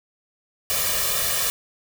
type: noise with comb filter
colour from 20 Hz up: white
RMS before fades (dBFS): -23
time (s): 0.7-1.5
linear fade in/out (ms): 0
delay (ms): 1.7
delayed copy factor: +0.95
effects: none